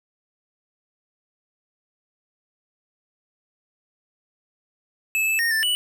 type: tone with pitch steps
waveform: square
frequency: 2608 / 2623 / 1848 / 1771 / 2955 Hz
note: E7 / E7 / A#6 / A6 / F#7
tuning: -19 / -9 / -16 / +11 / -3 cents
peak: -20 dBFS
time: 5.15-5.75 s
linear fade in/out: 0 ms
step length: 120 ms
effects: none